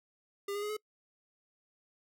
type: tone with pitch steps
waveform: square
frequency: 401.4 / 409.6 / 418 / 426.5 Hz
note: G4 / G#4 / G#4 / G#4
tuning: +41 / -24 / +11 / +46 cents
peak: -35 dBFS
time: 0.48-0.768 s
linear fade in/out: 5 ms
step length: 72 ms
effects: noise-tail reverb RT60 0.1 s tail -25 dB re dry